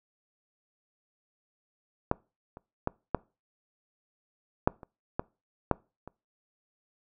clicks, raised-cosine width 1 ms, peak -10 / -30 / -14 / -10 / -7 / -30 / -14 / -8 / -28 dBFS, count 9, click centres 2.114 / 2.571 / 2.874 / 3.147 / 4.675 / 4.832 / 5.195 / 5.713 / 6.076 s, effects noise-tail reverb RT60 0.3 s tail -24 dB re dry

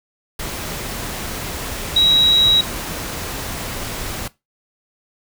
sine tone in noise, 3852 Hz, B7, 44 cents flat, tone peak -10 dBFS, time 1.96-2.61 s, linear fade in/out 5 ms, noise pink, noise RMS -27 dBFS, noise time 0.39-4.28 s, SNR +14 dB, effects noise-tail reverb RT60 0.2 s tail -18 dB re dry

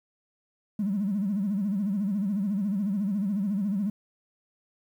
triangle tone with vibrato, 200 Hz, G3, 35 cents sharp, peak -21 dBFS, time 0.79-3.9 s, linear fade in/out 5 ms, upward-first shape sine, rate 14 Hz, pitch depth 130 cents each way, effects tanh soft clip ceiling -22 dBFS + 10-bit

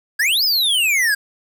square exponential two-way sweep, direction up then down, 1587 to 5250 to 1587 Hz, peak -15 dBFS, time 0.19-1.15 s, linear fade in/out 10 ms, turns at 0.44 s, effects 8-bit

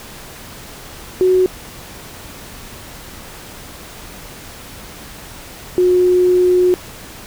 sine tone pair in turn, 370 / 361.8 Hz, F#4 / F#4, 0 / -39 cents, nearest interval unison, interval 39 cents, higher first, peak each -9 dBFS, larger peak neither, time 1.21-1.46 / 5.78-6.74 s, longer second, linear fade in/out 0 ms, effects pink hiss -35 dBFS RMS until 7.26 s

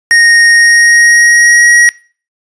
square tone with pitch glide, 1860 to 1900.2 Hz, A#6 to A#6, -4 to +33 cents, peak -4 dBFS, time 0.11-1.89 s, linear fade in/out 0 ms, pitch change +37 cents, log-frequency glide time 0.49-1.72 s, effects noise-tail reverb RT60 0.4 s tail -21 dB re dry + resampled to 22050 Hz

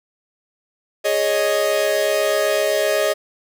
45% pulse chord, Ab suspended fourth, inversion none, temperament equal, 415.3 / 554.4 / 622.3 Hz, Ab4 / Db5 / Eb5, 0 / 0 / 0 cents, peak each -23 / -22 / -19 dBFS, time 1.04-3.14 s, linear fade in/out 20 ms, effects none

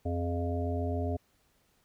harmonic tone with a mistuned harmonic, 87.31 Hz, F2, in tune, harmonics 1 / 3 / 5 / 7 / 8, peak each -31 / -36 / -38 / -39 / -40 dBFS, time 0.05-1.17 s, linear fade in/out 10 ms, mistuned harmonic 5, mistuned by -61 cents, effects pink hiss -70 dBFS RMS until 1.84 s

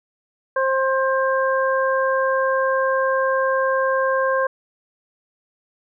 harmonic tone, 530 Hz, C5, 22 cents sharp, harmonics 1 / 2 / 3, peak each -19 / -22 / -24 dBFS, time 0.56-4.47 s, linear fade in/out 5 ms, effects none

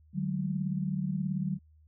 sine tone cluster, 151.5 / 188.5 / 207.1 Hz, D#3 / F#3 / G#3, -46 / +32 / -5 cents, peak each -33 / -31 / -40 dBFS, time 0.13-1.59 s, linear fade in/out 50 ms, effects added 77 Hz sine -57 dBFS peak until 1.87 s

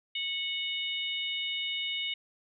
harmonic tone, 735 Hz, F#5, 12 cents flat, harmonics 3 / 4 / 5, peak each -36 / -34 / -36 dBFS, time 0.15-2.14 s, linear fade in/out 5 ms, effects none

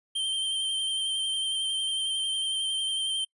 square tone with vibrato, 3136 Hz, G7, in tune, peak -27 dBFS, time 0.15-3.25 s, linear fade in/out 10 ms, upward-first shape triangle, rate 11 Hz, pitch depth 25 cents each way, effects noise-tail reverb RT60 0.1 s tail -26 dB re dry + resampled to 24000 Hz

